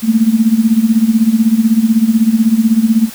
sine tone with tremolo, 223.6 Hz, A3, 28 cents sharp, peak -4 dBFS, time 0.02-3.1 s, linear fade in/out 50 ms, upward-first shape sine, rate 16 Hz, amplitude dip 80%, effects white hiss -32 dBFS RMS until 3.14 s

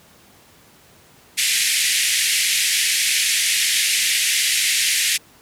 pink band-pass noise, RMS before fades -19 dBFS, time 1.37-5.18 s, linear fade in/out 20 ms, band 1900 to 12000 Hz, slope 48 dB/octave, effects pink hiss -50 dBFS RMS until 5.41 s + high-pass 80 Hz 12 dB/octave

